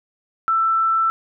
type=tone with frequency modulation; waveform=sine; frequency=1330 Hz; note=E6; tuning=15 cents sharp; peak=-15 dBFS; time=0.48-1.1 s; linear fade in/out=0 ms; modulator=26.6 Hz; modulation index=0.24; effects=none